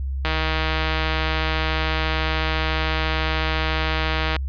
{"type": "click train", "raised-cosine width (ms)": 0.3, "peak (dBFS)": -7, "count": 651, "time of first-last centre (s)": [0.25, 4.364], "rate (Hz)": 158, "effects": ["added 67 Hz sine -23 dBFS peak until 4.48 s", "resampled to 11025 Hz"]}